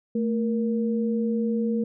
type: tone pair together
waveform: sine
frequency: 222.2 / 470.8 Hz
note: A3 / A#4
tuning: +17 / +17 cents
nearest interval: octave + minor second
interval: 1300 cents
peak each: -23 / -28 dBFS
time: 0.15-1.84 s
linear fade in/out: 5 ms
effects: none